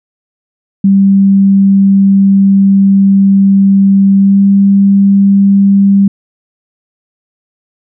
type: tone with pitch glide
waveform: sine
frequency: 196 to 197.82 Hz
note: G3 to G3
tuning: 0 to +16 cents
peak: -3 dBFS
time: 0.84-6.08 s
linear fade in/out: 5 ms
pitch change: +16 cents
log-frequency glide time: 4.18-4.4 s
effects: none